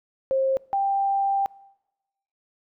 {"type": "tone pair in turn", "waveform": "sine", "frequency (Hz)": [533, 789.2], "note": ["C5", "G5"], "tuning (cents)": [32, 11], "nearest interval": "perfect fifth", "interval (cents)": 679, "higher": "second", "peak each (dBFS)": [-19, -20], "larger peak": "first", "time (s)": [[0.31, 0.57], [0.73, 1.46]], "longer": "second", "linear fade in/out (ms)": 0, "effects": ["noise-tail reverb RT60 1.0 s tail -23 dB re dry"]}